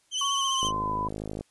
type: tone with vibrato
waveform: 30% pulse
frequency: 3059 Hz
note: G7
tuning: 43 cents flat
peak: -24 dBFS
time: 0.11-0.72 s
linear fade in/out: 50 ms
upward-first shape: triangle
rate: 15 Hz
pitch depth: 60 cents each way
type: noise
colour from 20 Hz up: violet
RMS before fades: -38 dBFS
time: 0.18-0.68 s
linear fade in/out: 0 ms
type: tone with pitch glide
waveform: sine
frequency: 1108.7 to 999.2 Hz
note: C#6 to B5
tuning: 0 to +20 cents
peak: -27 dBFS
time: 0.21-1.08 s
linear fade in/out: 5 ms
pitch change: -180 cents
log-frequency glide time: 0.32-0.95 s
type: click train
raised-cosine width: 2 ms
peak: -21 dBFS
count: 42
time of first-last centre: 0.63-1.409 s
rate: 52.6 Hz
effects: white hiss -66 dBFS RMS until 1.5 s + resampled to 24000 Hz